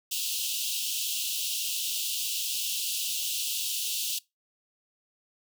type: high-pass noise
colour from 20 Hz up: pink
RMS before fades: -31 dBFS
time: 0.11-4.19 s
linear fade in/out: 10 ms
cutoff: 2700 Hz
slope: 96 dB/octave
effects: noise-tail reverb RT60 0.2 s tail -22 dB re dry